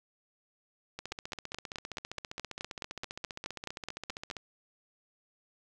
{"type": "two click trains", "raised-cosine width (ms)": 0.2, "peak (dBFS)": [-22, -19], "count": [52, 16], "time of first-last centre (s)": [[0.99, 4.367], [1.12, 4.311]], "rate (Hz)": [15.1, 4.7], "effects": []}